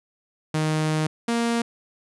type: tone pair in turn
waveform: sawtooth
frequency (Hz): 155.56 / 233.7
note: D#3 / A#3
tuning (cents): 0 / +5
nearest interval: perfect fifth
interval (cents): 705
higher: second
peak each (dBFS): -17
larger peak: neither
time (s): 0.54-1.07 / 1.28-1.62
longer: first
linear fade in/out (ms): 5
effects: resampled to 24000 Hz